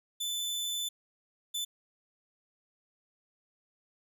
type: tone bursts at uneven times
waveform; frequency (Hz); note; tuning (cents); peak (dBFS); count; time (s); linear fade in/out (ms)
sawtooth; 3512; A7; -4; -29; 2; 0.2-0.89 / 1.54-1.65; 10
effects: none